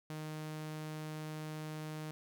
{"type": "tone", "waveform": "sawtooth", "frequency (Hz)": 154.8, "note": "D#3", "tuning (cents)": -9, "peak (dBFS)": -37, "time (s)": [0.1, 2.11], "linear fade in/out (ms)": 0, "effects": ["13-bit"]}